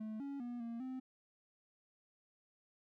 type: tone with pitch steps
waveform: triangle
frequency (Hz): 217 / 279.5 / 241.7 / 232.4 / 258.7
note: A3 / C#4 / B3 / A#3 / C4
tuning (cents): -24 / +14 / -37 / -5 / -19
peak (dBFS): -39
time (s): 0-1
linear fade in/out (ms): 10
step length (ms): 200
effects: none

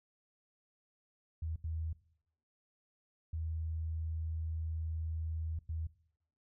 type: tone bursts at uneven times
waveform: sine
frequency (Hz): 80.4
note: E2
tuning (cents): -43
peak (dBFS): -35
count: 4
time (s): 1.42-1.56 / 1.64-1.93 / 3.33-5.59 / 5.69-5.87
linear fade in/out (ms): 5
effects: noise-tail reverb RT60 0.7 s tail -19 dB re dry

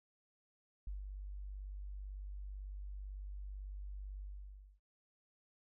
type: tone with ADSR envelope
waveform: sine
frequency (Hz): 49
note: G1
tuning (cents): 0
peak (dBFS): -39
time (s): 0.87-4.8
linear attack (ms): 3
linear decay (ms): 150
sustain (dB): -4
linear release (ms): 590
effects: none

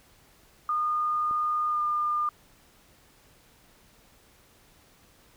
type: tone with pitch glide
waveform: sine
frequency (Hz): 1221 to 1205.6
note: D#6 to D6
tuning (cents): -33 to +45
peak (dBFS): -24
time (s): 0.69-2.29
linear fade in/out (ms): 2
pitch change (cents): -22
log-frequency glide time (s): 1.68-1.81
type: click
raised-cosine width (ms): 2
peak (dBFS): -33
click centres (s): 1.311
effects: pink hiss -59 dBFS RMS until 5.36 s

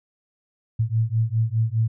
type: beating tone pair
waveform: sine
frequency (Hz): 110 / 114.9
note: A2 / A#2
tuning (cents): 0 / -25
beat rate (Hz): 4.9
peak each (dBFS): -22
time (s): 0.79-1.88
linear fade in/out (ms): 10
effects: none

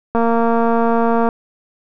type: click train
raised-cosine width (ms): 1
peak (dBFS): -4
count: 264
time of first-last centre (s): 0.15-1.289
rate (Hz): 231
effects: none

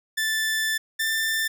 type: tone pair in turn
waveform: sawtooth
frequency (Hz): 1760 / 1781.5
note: A6 / A6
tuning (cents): 0 / +21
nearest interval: unison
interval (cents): 21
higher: second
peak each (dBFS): -19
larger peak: neither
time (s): 0.17-0.78 / 0.99-1.48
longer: first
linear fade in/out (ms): 10
effects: none

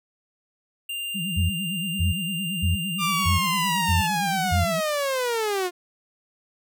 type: tone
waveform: square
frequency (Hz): 2794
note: F7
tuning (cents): 0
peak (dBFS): -29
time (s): 0.89-4.07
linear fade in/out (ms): 5
type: tone with vibrato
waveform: sine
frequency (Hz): 179.3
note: F3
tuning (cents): +46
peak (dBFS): -28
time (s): 1.14-4.81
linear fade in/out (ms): 20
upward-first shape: sine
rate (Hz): 8.8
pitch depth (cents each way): 200
type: tone bursts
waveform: sine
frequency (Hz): 87.8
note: F2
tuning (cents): +10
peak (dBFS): -19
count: 6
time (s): 1.36-4.65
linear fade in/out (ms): 20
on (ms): 140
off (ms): 490
type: linear sweep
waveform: sawtooth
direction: down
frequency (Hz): 1200 to 348.7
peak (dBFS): -19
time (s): 2.98-5.71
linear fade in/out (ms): 50
effects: none

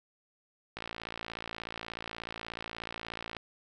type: click train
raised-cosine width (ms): 0.3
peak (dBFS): -22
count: 148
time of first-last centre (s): 0.77-3.367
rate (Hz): 56.6
effects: none

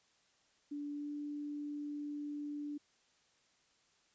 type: tone with pitch glide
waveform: sine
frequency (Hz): 290.4 to 292.9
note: D4 to D4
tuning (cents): -19 to -5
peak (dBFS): -39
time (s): 0.71-2.78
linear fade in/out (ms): 10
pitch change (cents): +14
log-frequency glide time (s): 0.91-1.1
effects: white hiss -72 dBFS RMS until 4.14 s + resampled to 16000 Hz

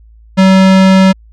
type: tone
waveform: square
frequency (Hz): 190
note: F#3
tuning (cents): +46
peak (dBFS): -4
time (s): 0.37-1.13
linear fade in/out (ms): 20
effects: added 55 Hz sine -37 dBFS peak until 1.32 s + low-pass 5000 Hz 12 dB/octave

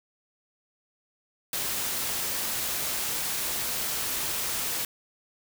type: noise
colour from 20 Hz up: white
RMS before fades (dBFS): -30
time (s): 1.53-4.85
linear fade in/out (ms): 2
effects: none

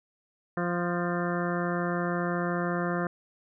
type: harmonic tone with a mistuned harmonic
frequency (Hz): 174.61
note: F3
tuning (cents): 0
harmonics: 1 / 2 / 3 / 4 / 6 / 7 / 8 / 9 / 10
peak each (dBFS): -30 / -33 / -35 / -36 / -38 / -38 / -39 / -40 / -40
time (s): 0.57-3.07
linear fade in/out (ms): 2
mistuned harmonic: 10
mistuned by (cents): +38
effects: none

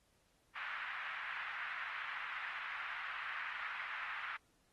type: band-pass noise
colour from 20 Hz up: pink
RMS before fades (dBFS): -44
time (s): 0.55-4.37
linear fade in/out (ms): 10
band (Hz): 1300 to 2200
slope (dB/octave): 24
effects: pink hiss -75 dBFS RMS until 4.72 s + AAC 32 kbps

